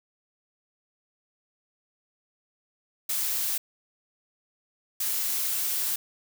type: noise bursts at uneven times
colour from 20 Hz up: blue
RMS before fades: -28 dBFS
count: 2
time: 3.09-3.58 / 5-5.96 s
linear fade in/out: 5 ms
effects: none